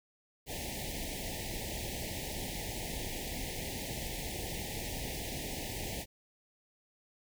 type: band-stop noise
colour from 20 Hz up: pink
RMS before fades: -39 dBFS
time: 0.46-6.06 s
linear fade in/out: 50 ms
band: 890 to 1800 Hz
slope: 96 dB/octave
effects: none